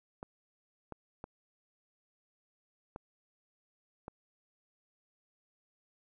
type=clicks; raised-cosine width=1 ms; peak=-28 dBFS; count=5; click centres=0.229 / 0.923 / 1.241 / 2.961 / 4.081 s; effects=none